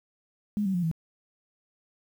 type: tone with pitch steps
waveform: sine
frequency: 207.7 / 191.57 / 176.68 / 162.96 Hz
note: G#3 / G3 / F3 / E3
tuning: 0 / -40 / +20 / -20 cents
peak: -24 dBFS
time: 0.57-0.914 s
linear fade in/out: 0 ms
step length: 86 ms
effects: 9-bit